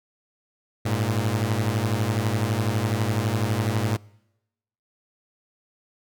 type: beating tone pair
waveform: sawtooth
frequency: 102.7 / 114.7 Hz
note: G#2 / A#2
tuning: -19 / -28 cents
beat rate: 12 Hz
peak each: -21 dBFS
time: 0.85-3.97 s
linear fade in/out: 10 ms
effects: noise-tail reverb RT60 0.9 s tail -24 dB re dry